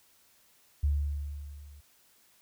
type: tone with level ramp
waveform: sine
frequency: 72.3 Hz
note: D2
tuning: 27 cents flat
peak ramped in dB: -22 to -49 dBFS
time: 0.83-1.81 s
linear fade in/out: 10 ms
effects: white hiss -64 dBFS RMS until 2.41 s